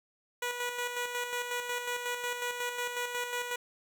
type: tone with tremolo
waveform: 10% pulse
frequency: 487.3 Hz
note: B4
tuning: 23 cents flat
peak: -23 dBFS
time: 0.42-3.56 s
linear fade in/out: 5 ms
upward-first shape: square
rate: 5.5 Hz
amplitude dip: 45%
effects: none